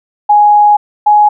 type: tone pair in turn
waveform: sine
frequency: 832 / 836.8 Hz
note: G#5 / G#5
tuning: +3 / +13 cents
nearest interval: unison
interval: 10 cents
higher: second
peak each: -3 dBFS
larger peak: neither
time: 0.29-0.77 / 1.06-1.29 s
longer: first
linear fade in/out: 10 ms
effects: none